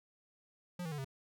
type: tone with pitch steps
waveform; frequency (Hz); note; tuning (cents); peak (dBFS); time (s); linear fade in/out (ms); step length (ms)
square; 177.6 / 161.92 / 147.63 / 134.6; F3 / E3 / D3 / C3; +29 / -31 / +9 / +49; -39; 0.79-1.046; 5; 64
effects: none